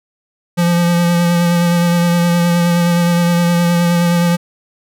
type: tone with vibrato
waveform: square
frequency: 172.7 Hz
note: F3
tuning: 19 cents flat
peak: -11 dBFS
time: 0.57-4.37 s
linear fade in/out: 20 ms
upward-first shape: sine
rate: 9.6 Hz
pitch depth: 19 cents each way
effects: none